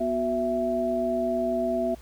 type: tone cluster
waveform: sine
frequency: 245.4 / 369 / 663 Hz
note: B3 / F#4 / E5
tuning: -11 / -5 / +10 cents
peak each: -29 / -31 / -25 dBFS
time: 0-1.95 s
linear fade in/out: 10 ms
effects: added 60 Hz sine -46 dBFS peak until 2.01 s + pink hiss -54 dBFS RMS until 2.01 s